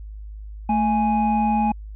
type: tone pair together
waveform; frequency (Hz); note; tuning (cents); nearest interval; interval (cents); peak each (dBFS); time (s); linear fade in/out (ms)
triangle; 220 / 830.6; A3 / G#5; 0 / 0; octave + major seventh; 2300; -18; 0.69-1.72; 5
effects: added 52 Hz sine -33 dBFS peak until 1.95 s + resampled to 8000 Hz